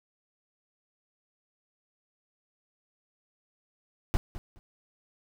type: noise with echo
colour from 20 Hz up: brown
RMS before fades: -23 dBFS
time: 4.14-4.17 s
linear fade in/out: 0 ms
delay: 210 ms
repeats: 2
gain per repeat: -14 dB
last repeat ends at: 4.59 s
effects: none